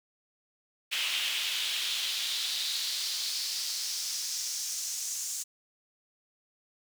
brown noise with high-pass filter sweep, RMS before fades -33 dBFS, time 0.91-5.44 s, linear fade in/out 20 ms, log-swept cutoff 2800 to 6900 Hz, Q 2.8, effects none

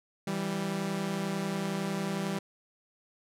sawtooth tone pair together, 164.96 / 196 Hz, E3 / G3, +2 / 0 cents, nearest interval minor third, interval 298 cents, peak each -31 / -28 dBFS, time 0.27-2.39 s, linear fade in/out 5 ms, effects low-pass 12000 Hz 12 dB/octave

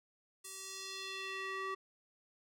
square tone with band-pass filter sweep, 384.1 Hz, G4, 35 cents flat, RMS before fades -43 dBFS, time 0.44-1.75 s, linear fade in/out 10 ms, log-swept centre 9500 to 1300 Hz, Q 1.5, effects none

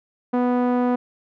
sawtooth tone with low-pass filter, 246.9 Hz, B3, in tune, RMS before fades -20 dBFS, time 0.33-0.96 s, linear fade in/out 10 ms, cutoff 990 Hz, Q 0.97, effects none

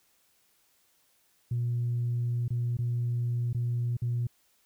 sine tone with dropouts, 120 Hz, B2, 49 cents flat, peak -25 dBFS, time 1.51-4.27 s, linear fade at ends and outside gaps 5 ms, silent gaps 2.481-2.504 / 2.77-2.787 / 3.53-3.546 / 3.969-4.019 s, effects tanh soft clip ceiling -23 dBFS + white hiss -68 dBFS RMS until 4.65 s

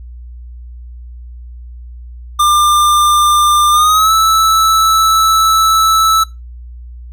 square tone with pitch glide, 1196 to 1311.8 Hz, D6 to E6, +31 to -9 cents, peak -8 dBFS, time 2.39-6.24 s, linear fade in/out 10 ms, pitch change +160 cents, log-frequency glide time 3.71-4.12 s, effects noise-tail reverb RT60 0.2 s tail -20 dB re dry + added 60 Hz sine -28 dBFS peak until 7.12 s

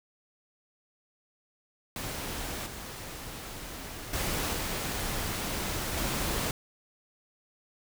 pink noise with level steps, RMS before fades -36 / -41 / -31 / -33 / -31 dBFS, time 1.96-6.51 s, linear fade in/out 2 ms, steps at 2.66 / 4.13 / 4.53 / 5.97 s, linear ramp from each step 5 ms, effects none

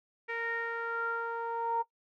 sawtooth tone with low-pass filter sweep, 463 Hz, A#4, 12 cents flat, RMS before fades -34 dBFS, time 0.28-1.83 s, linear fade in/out 20 ms, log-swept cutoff 2100 to 930 Hz, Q 7.2, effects noise-tail reverb RT60 0.1 s tail -19 dB re dry

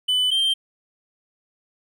triangle tone pair in turn, 3000 / 3154 Hz, F#7 / G7, +23 / +10 cents, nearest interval minor second, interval 87 cents, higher second, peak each -16 dBFS, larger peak neither, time 0.08-0.31 / 0.31-0.54 s, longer neither, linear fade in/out 10 ms, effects none

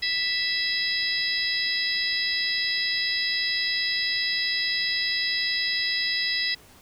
harmonic tone with a mistuned harmonic, 659.3 Hz, E5, in tune, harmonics 3 / 4 / 5 / 6 / 7 / 8, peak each -28 / -35 / -35 / -29 / -37 / -28 dBFS, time 0.02-6.55 s, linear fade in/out 10 ms, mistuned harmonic 8, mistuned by -74 cents, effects pink hiss -52 dBFS RMS until 6.81 s

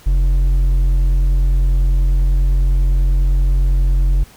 triangle tone with hard clipping, 44.95 Hz, F#1, 49 cents flat, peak -12 dBFS, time 0.06-4.24 s, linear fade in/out 10 ms, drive 8 dB, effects pink hiss -45 dBFS RMS until 4.36 s

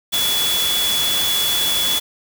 sine tone in noise, 3410 Hz, G#7, 45 cents sharp, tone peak -18 dBFS, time 0.12-2 s, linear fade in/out 20 ms, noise white, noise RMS -22 dBFS, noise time 0.12-2 s, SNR +1 dB, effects none

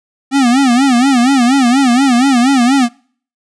square tone with vibrato, 256.9 Hz, C4, 32 cents flat, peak -8 dBFS, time 0.31-2.89 s, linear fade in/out 50 ms, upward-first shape sine, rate 4.2 Hz, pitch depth 150 cents each way, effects noise-tail reverb RT60 0.5 s tail -26 dB re dry + resampled to 22050 Hz

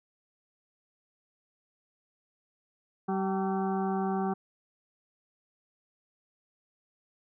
harmonic tone with a mistuned harmonic, 192.1 Hz, G3, 35 cents flat, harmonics 1 / 2 / 4 / 5 / 6 / 7 / 8, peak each -30 / -33 / -33 / -43 / -41 / -45 / -49 dBFS, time 3.08-4.34 s, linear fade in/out 10 ms, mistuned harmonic 5, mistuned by -100 cents, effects none

